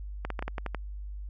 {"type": "clicks", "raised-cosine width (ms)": 0.5, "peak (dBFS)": -18, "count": 8, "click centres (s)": [0.25, 0.303, 0.392, 0.425, 0.48, 0.582, 0.663, 0.747], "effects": ["added 50 Hz sine -36 dBFS peak until 1.29 s"]}